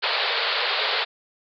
white band-pass noise, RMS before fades -24 dBFS, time 0.02-1.05 s, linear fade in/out 20 ms, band 410 to 4600 Hz, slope 96 dB/octave, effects none

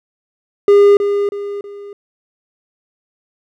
triangle tone with echo, 405.3 Hz, G#4, 42 cents flat, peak -3 dBFS, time 0.68-0.97 s, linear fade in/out 2 ms, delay 320 ms, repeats 3, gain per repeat -8 dB, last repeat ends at 1.93 s, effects none

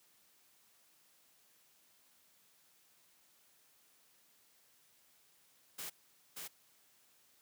white noise with echo, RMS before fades -44 dBFS, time 5.78-5.9 s, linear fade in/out 10 ms, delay 580 ms, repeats 1, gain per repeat -2 dB, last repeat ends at 6.48 s, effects white hiss -69 dBFS RMS until 7.41 s + high-pass 100 Hz 12 dB/octave

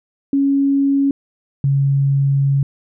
sine tone pair in turn, 277.2 / 138.6 Hz, C#4 / C#3, 0 / 0 cents, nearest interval octave, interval 1200 cents, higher first, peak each -12 dBFS, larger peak neither, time 0.33-1.11 / 1.64-2.63 s, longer second, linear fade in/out 2 ms, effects none

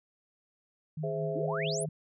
sine tone with tremolo, 155.56 Hz, D#3, in tune, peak -32 dBFS, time 0.97-1.89 s, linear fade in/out 5 ms, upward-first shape triangle, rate 4.6 Hz, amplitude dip 55%
sine chord, Ab augmented, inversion none, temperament equal with one note detuned, 415.3 / 521.7 / 659.3 Hz, Ab4 / C5 / E5, 0 / -5 / 0 cents, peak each -35 / -38 / -35 dBFS, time 1.03-1.86 s, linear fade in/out 10 ms
sine exponential sweep, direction up, 261.6 to 11330 Hz, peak -34 dBFS, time 1.35-1.84 s, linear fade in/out 10 ms
effects none

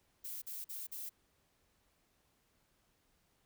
violet noise bursts, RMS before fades -44 dBFS, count 4, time 0.24-1.095 s, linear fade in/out 10 ms, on 180 ms, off 45 ms, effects pink hiss -75 dBFS RMS until 3.45 s

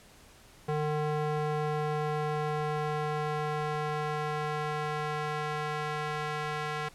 square tone with band-pass filter sweep, 151.2 Hz, D#3, 49 cents flat, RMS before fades -32 dBFS, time 0.68-6.89 s, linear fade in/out 10 ms, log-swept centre 590 to 1500 Hz, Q 0.78, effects pink hiss -56 dBFS RMS until 6.94 s + low-pass 12000 Hz 12 dB/octave

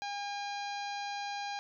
harmonic tone, 810 Hz, G#5, 43 cents flat, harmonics 1 / 2 / 3 / 4 / 5 / 6 / 7 / 8, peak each -37 / -45 / -46 / -51 / -47 / -50 / -56 / -55 dBFS, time 0.02-1.59 s, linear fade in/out 0 ms, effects none

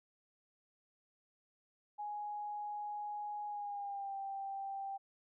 sine tone with pitch glide, 832 to 785.3 Hz, G#5 to G5, +3 to +3 cents, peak -39 dBFS, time 1.98-4.98 s, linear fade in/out 20 ms, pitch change -100 cents, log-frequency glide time 3.47-4.16 s, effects none

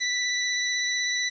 20% pulse tone with vibrato, 1975.5 Hz, B6, in tune, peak -19 dBFS, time 0-1.3 s, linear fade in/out 20 ms, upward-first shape sine, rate 16 Hz, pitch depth 12 cents each way, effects resampled to 16000 Hz + 9-bit

